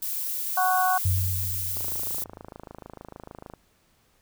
violet noise, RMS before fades -30 dBFS, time 0.02-2.24 s, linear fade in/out 5 ms
harmonic tone, 370 Hz, F#4, in tune, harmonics 2 / 3 / 4, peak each -22 / -26 / -28 dBFS, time 0.57-0.98 s, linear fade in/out 5 ms
sine tone with exponential decay, 92.5 Hz, F#2, in tune, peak -19 dBFS, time 1.05-2.48 s, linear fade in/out 5 ms, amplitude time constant 310 ms
click train, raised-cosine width 1 ms, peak -26 dBFS, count 48, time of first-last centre 1.77-3.537 s, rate 26.6 Hz
effects pink hiss -65 dBFS RMS until 4.21 s

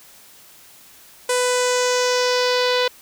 sawtooth tone with low-pass filter sweep, 497.6 Hz, B4, 13 cents sharp, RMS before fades -19 dBFS, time 1.29-2.88 s, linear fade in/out 5 ms, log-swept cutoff 9100 to 3900 Hz, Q 2.8, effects white hiss -47 dBFS RMS until 3.01 s

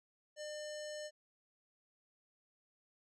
square tone with low-pass filter, 600 Hz, D5, 37 cents sharp, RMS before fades -45 dBFS, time 0.36-1.11 s, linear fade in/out 50 ms, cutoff 6700 Hz, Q 2.9, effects none

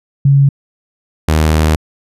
sine / sawtooth tone pair in turn, 139.1 / 78.07 Hz, C#3 / D#2, +6 / +6 cents, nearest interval minor seventh, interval 1000 cents, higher first, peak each -5 dBFS, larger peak neither, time 0.25-0.49 / 1.28-1.76 s, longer second, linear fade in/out 5 ms, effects resampled to 32000 Hz

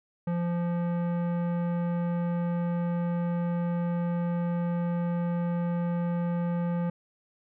sine tone with tanh clipping, 172.9 Hz, F3, 17 cents flat, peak -28 dBFS, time 0.27-6.9 s, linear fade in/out 5 ms, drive 16 dB, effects none

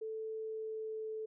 sine tone with pitch glide, 440 to 437 Hz, A4 to A4, 0 to -12 cents, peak -38 dBFS, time 0.01-1.26 s, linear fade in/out 10 ms, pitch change -12 cents, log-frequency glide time 0.36-1.1 s, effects none

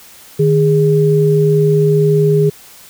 sine tone pair together, 153.6 / 411.6 Hz, D#3 / G#4, -22 / -16 cents, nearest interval octave + perfect fourth, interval 1706 cents, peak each -11 dBFS, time 0.39-2.5 s, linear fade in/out 10 ms, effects white hiss -40 dBFS RMS until 2.89 s

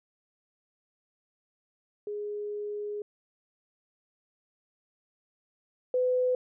sine tone pair in turn, 415.3 / 503.6 Hz, G#4 / B4, 0 / +34 cents, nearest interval minor third, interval 334 cents, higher second, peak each -32 / -23 dBFS, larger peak second, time 2.07-3.02 / 5.94-6.35 s, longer first, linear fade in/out 2 ms, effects none

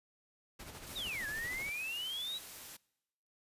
pink noise with tremolo, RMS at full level -47 dBFS, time 0.59-1.7 s, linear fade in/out 10 ms, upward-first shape sine, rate 13 Hz, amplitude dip 50%
white noise, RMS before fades -49 dBFS, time 0.86-2.77 s, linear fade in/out 10 ms
sine exponential two-way sweep, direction down then up, 3951 to 1656 to 3951 Hz, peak -37 dBFS, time 0.95-2.39 s, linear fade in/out 20 ms, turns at 1.27 s
effects noise-tail reverb RT60 0.9 s tail -24 dB re dry + resampled to 32000 Hz

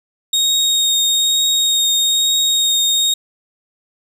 30% pulse tone with vibrato, 3729 Hz, A#7, in tune, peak -10 dBFS, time 0.33-3.14 s, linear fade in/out 5 ms, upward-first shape triangle, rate 1.1 Hz, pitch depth 14 cents each way, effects none

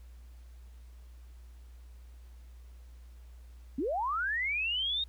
sine linear sweep, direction up, 234.9 to 3749 Hz, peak -29 dBFS, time 3.78-5.04 s, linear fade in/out 5 ms, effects added 60 Hz sine -48 dBFS peak until 5.08 s + pink hiss -67 dBFS RMS until 5.08 s

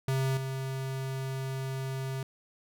square tone with level steps, 133.2 Hz, C3, 31 cents sharp, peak -27 / -33 dBFS, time 0.08-2.23 s, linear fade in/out 2 ms, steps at 0.37 s, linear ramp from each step 2 ms, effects none

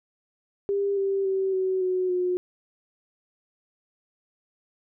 sine tone with pitch steps, 399.6 / 391.6 / 383.8 / 376.1 / 368.6 / 361.2 Hz, G4 / G4 / G4 / F#4 / F#4 / F#4, +33 / -2 / -37 / +28 / -7 / -42 cents, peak -22 dBFS, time 0.69-2.37 s, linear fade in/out 0 ms, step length 280 ms, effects none

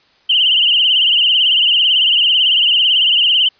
sine tone with vibrato, 2960 Hz, F#7, in tune, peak -9 dBFS, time 0.29-3.49 s, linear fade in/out 10 ms, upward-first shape triangle, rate 18 Hz, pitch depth 120 cents each way, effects white hiss -53 dBFS RMS until 3.59 s + resampled to 11025 Hz

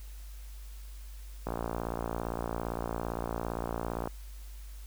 click train, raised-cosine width 1 ms, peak -19 dBFS, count 151, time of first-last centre 1.47-4.074 s, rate 57.6 Hz, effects added 50 Hz sine -42 dBFS peak until 4.86 s + white hiss -57 dBFS RMS until 4.86 s

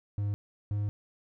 triangle tone pair in turn, 102.2 / 103.15 Hz, G#2 / G#2, -27 / -11 cents, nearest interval unison, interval 16 cents, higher second, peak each -26 dBFS, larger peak neither, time 0.18-0.34 / 0.71-0.89 s, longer second, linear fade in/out 0 ms, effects none

